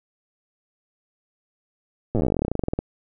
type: slowing click train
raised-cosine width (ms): 2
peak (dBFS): -10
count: 27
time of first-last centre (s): 2.15-2.79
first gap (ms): 8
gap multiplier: 1.08
effects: none